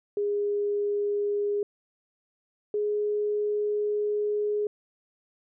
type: tone pair in turn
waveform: sine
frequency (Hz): 410 / 417.4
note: G#4 / G#4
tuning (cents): -22 / +9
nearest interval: unison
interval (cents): 31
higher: second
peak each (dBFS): -24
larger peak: neither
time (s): 0.17-1.63 / 2.74-4.67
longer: second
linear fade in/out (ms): 2
effects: none